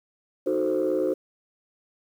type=chord; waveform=sine; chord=D# diminished seventh; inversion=none; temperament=equal; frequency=311.1 / 370 / 440 / 523.3 Hz; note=D#4 / F#4 / A4 / C5; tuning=0 / 0 / 0 / 0 cents; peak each=-27 / -25 / -29 / -25 dBFS; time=0.46-1.14 s; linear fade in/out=10 ms; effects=tanh soft clip ceiling -16 dBFS + 9-bit